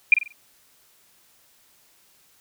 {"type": "tone with echo", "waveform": "sine", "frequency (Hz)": 2402, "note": "D7", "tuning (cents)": 38, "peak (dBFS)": -8, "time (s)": [0.12, 0.14], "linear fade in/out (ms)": 2, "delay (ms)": 46, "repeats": 4, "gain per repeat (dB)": -9, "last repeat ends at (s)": 0.324, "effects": ["white hiss -59 dBFS RMS until 2.4 s"]}